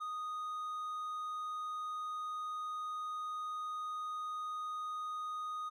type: tone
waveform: triangle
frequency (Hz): 1241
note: D#6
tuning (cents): -5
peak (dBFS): -36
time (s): 0-5.7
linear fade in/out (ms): 20
effects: none